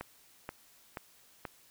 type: click train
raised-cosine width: 0.5 ms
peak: -23 dBFS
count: 4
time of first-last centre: 0.01-1.452 s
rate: 2.08 Hz
effects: white hiss -62 dBFS RMS until 1.7 s